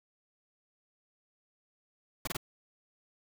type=noise bursts; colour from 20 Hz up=pink; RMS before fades=-34 dBFS; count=3; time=2.25-2.369 s; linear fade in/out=5 ms; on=23 ms; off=25 ms; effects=none